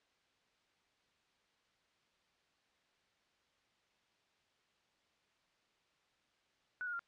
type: tone with pitch steps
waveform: sine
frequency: 1480 / 1434.5 / 1390.5 Hz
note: F#6 / F6 / F6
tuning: 0 / +46 / -8 cents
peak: -38 dBFS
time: 6.81-6.993 s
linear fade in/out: 0 ms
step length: 61 ms
effects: white hiss -75 dBFS RMS until 7.07 s + low-pass 4000 Hz 12 dB/octave